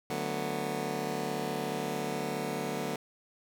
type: chord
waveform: 15% pulse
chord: B minor seventh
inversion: first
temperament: just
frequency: 148.16 / 185.21 / 222.2 / 246.9 Hz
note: D3 / F#3 / A3 / B3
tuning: +16 / +2 / +17 / 0 cents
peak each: -32 dBFS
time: 0.1-2.96 s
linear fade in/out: 2 ms
effects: none